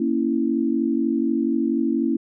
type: chord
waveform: sine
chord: A# diminished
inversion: none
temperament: equal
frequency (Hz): 233.1 / 277.2 / 329.6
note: A#3 / C#4 / E4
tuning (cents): 0 / 0 / 0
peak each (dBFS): -23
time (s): 0-2.17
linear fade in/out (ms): 5
effects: none